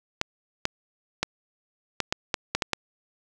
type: clicks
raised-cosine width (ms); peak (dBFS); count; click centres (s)
0.2; -6; 9; 0.214 / 0.654 / 1.23 / 2.003 / 2.125 / 2.342 / 2.55 / 2.622 / 2.733
effects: none